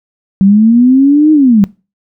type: linear two-way sweep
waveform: sine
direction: up then down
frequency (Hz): 189.5 to 313.1 to 189.5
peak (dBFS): -3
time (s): 0.41-1.64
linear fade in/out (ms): 0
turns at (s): 1.32
effects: noise-tail reverb RT60 0.3 s tail -22 dB re dry